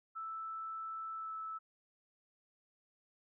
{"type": "tone with pitch glide", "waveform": "sine", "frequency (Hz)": [1318.5, 1309.4], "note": ["E6", "E6"], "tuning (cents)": [0, -12], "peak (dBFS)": -40, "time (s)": [0.15, 1.59], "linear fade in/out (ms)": 20, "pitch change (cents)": -12, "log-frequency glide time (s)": [1.15, 1.33], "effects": []}